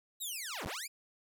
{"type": "linear two-way sweep", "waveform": "10% pulse", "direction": "down then up", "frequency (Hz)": [3951, 31.67, 2533], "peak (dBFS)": -30, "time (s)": [0.2, 0.88], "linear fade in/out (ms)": 20, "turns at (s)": 0.66, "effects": []}